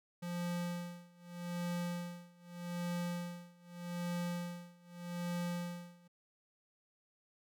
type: tone with tremolo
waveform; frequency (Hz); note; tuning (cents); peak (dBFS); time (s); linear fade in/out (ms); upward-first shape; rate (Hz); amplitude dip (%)
square; 174.61; F3; 0; -36; 0.22-6.08; 10; sine; 0.82; 95
effects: none